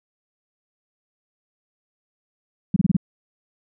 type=tone bursts; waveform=sine; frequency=185 Hz; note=F#3; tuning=in tune; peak=-13 dBFS; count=5; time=2.74-2.967 s; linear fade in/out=5 ms; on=23 ms; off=28 ms; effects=none